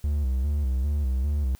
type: tone with vibrato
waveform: triangle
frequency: 68.7 Hz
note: C#2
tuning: 15 cents flat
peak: -20 dBFS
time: 0.04-1.55 s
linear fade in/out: 0 ms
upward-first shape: square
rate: 2.5 Hz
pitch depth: 110 cents each way
effects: white hiss -58 dBFS RMS until 1.59 s